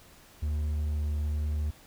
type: tone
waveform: triangle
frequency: 75.1 Hz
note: D2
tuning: 39 cents sharp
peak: -25 dBFS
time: 0.42-1.71 s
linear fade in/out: 10 ms
effects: pink hiss -55 dBFS RMS until 1.86 s